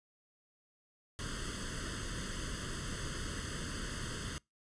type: noise with comb filter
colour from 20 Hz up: pink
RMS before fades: -40 dBFS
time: 1.19-4.38 s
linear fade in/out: 0 ms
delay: 0.63 ms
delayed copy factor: +1
effects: noise-tail reverb RT60 0.2 s tail -25 dB re dry + resampled to 22050 Hz